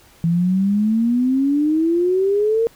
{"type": "exponential sweep", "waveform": "sine", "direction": "up", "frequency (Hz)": [164.81, 464.2], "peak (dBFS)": -14, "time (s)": [0.24, 2.67], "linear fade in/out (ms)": 0, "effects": ["pink hiss -50 dBFS RMS until 2.75 s"]}